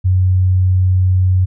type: tone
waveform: sine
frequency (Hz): 92.5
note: F#2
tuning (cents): 0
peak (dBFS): -9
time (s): 0.04-1.46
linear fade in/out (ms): 20
effects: none